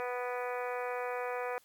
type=harmonic tone with a mistuned harmonic; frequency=246.9 Hz; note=B3; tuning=in tune; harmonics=2 / 3 / 4 / 5 / 6 / 7 / 8 / 9 / 10; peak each=-36 / -40 / -42 / -44 / -46 / -47 / -48 / -49 / -50 dBFS; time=0-1.58 s; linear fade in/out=0 ms; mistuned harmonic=9; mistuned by=+34 cents; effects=white hiss -65 dBFS RMS until 1.64 s + MP3 96 kbps